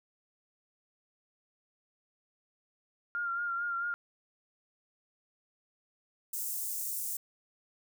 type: tone with vibrato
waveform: sine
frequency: 1396.9 Hz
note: F6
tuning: in tune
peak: -31 dBFS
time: 3.15-3.94 s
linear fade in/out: 0 ms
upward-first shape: sine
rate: 4.5 Hz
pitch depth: 33 cents each way
type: high-pass noise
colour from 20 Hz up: white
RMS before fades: -36 dBFS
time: 6.33-7.17 s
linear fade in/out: 5 ms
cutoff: 7000 Hz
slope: 24 dB/octave
effects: none